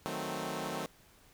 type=chord; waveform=10% pulse; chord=D# diminished seventh; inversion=none; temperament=equal; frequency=155.56 / 185 / 220 / 261.6 Hz; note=D#3 / F#3 / A3 / C4; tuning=0 / 0 / 0 / 0 cents; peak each=-33 dBFS; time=0.06-0.86 s; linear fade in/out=0 ms; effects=pink hiss -62 dBFS RMS until 1.33 s